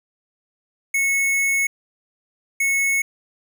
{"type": "tone bursts at uneven times", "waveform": "square", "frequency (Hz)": 2198, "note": "C#7", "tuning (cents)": -15, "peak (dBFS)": -18, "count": 2, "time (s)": [[0.94, 1.67], [2.6, 3.02]], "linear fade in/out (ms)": 5, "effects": []}